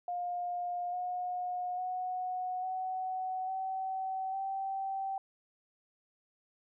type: tone with pitch steps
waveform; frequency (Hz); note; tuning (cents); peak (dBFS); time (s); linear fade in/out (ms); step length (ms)
sine; 709 / 721.8 / 734.9 / 748.1 / 761.6 / 775.4; F5 / F#5 / F#5 / F#5 / F#5 / G5; +26 / -43 / -12 / +19 / +50 / -19; -33; 0.08-5.18; 2; 850
effects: none